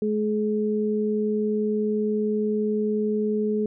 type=tone pair together; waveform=sine; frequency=213 / 424.2 Hz; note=G#3 / G#4; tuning=+44 / +37 cents; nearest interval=octave; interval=1193 cents; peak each=-24 dBFS; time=0.02-3.66 s; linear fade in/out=2 ms; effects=none